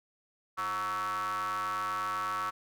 square ring-modulated tone, 98 Hz, G2, in tune, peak -29 dBFS, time 0.57-2.51 s, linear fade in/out 20 ms, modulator 1220 Hz, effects none

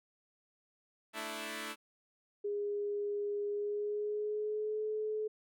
5% pulse chord, A suspended fourth, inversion none, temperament equal, 220 / 293.7 / 329.6 Hz, A3 / D4 / E4, 0 / 0 / 0 cents, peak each -32 / -33 / -32 dBFS, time 1.13-1.76 s, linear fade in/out 50 ms
sine tone with pitch glide, 410.2 to 429.8 Hz, G#4 to A4, -21 to -41 cents, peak -33 dBFS, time 2.44-5.28 s, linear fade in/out 10 ms, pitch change +80 cents, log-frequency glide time 3.47-4.83 s
effects none

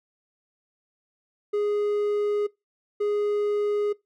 triangle tone pair in turn, 414.3 / 414.3 Hz, G#4 / G#4, -4 / -4 cents, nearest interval unison, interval 0 cents, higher neither, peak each -20 dBFS, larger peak neither, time 1.53-2.47 / 3-3.93 s, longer first, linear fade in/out 10 ms, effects noise-tail reverb RT60 0.2 s tail -22 dB re dry

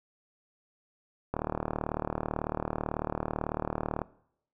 click train, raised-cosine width 1 ms, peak -16 dBFS, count 103, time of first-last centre 1.34-4.017 s, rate 38.1 Hz, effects noise-tail reverb RT60 0.7 s tail -20 dB re dry

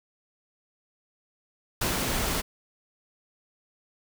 pink noise with ADSR envelope, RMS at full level -26 dBFS, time 1.81-2.42 s, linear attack 7 ms, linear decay 150 ms, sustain -2 dB, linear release 21 ms, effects none

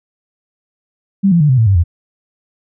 sine tone with pitch steps, 196 / 170.63 / 148.54 / 129.31 / 112.57 / 98 / 85.31 Hz, G3 / F3 / D3 / C3 / A2 / G2 / F2, 0 / -40 / +20 / -20 / +40 / 0 / -40 cents, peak -7 dBFS, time 1.23-1.839 s, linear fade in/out 20 ms, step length 87 ms, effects none

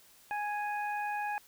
harmonic tone, 830.6 Hz, G#5, in tune, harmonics 1 / 2 / 3, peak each -33 / -39 / -43 dBFS, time 0.31-1.38 s, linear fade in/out 0 ms, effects white hiss -60 dBFS RMS until 1.47 s

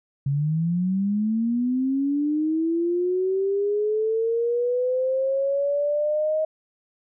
sine linear sweep, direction up, 135.9 to 630 Hz, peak -20 dBFS, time 0.26-6.45 s, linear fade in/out 5 ms, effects none

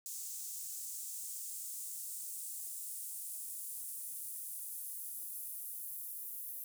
white noise with high-pass filter sweep, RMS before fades -44 dBFS, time 0.06-6.64 s, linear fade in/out 0 ms, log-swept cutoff 7000 to 12000 Hz, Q 1.9, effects none

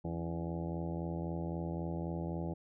harmonic tone with a mistuned harmonic, 83.8 Hz, E2, 29 cents sharp, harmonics 1 / 2 / 3 / 4 / 5 / 6 / 7 / 8 / 9 / 10, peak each -42 / -38 / -48 / -43 / -50 / -48 / -48 / -54 / -51 / -52 dBFS, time 0.04-2.54 s, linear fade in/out 10 ms, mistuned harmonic 3, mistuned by +96 cents, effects none

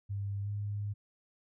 sine tone with pitch glide, 100 to 102.69 Hz, G2 to G#2, +35 to -19 cents, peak -33 dBFS, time 0.09-0.94 s, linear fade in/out 20 ms, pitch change +46 cents, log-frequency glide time 0.43-0.48 s, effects none

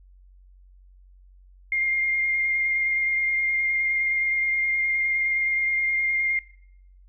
sine tone with vibrato, 2118 Hz, C7, 21 cents sharp, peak -21 dBFS, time 1.72-6.39 s, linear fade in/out 2 ms, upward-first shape square, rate 9.6 Hz, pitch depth 9 cents each way, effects noise-tail reverb RT60 0.7 s tail -21 dB re dry + added 46 Hz sine -49 dBFS peak until 7.08 s

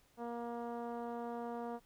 10% pulse tone with low-pass filter, 236.3 Hz, A#3, 24 cents sharp, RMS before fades -42 dBFS, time 0.17-1.8 s, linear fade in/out 50 ms, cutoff 780 Hz, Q 0.99, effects pink hiss -70 dBFS RMS until 1.85 s

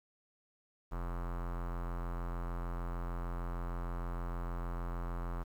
square tone with low-pass filter, 43.27 Hz, F1, 15 cents flat, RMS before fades -38 dBFS, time 0.91-5.44 s, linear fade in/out 20 ms, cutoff 1200 Hz, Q 3, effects 10-bit

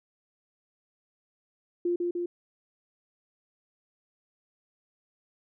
sine tone with echo, 349.2 Hz, F4, in tune, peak -24 dBFS, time 1.85-1.96 s, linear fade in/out 5 ms, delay 150 ms, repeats 2, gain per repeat -2 dB, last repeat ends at 2.26 s, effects none

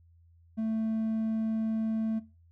sine tone with hard clipping, 221.4 Hz, A3, 11 cents sharp, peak -29 dBFS, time 0.57-2.2 s, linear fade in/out 20 ms, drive 3 dB, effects noise-tail reverb RT60 0.3 s tail -19 dB re dry + added 84 Hz sine -57 dBFS peak until 2.51 s

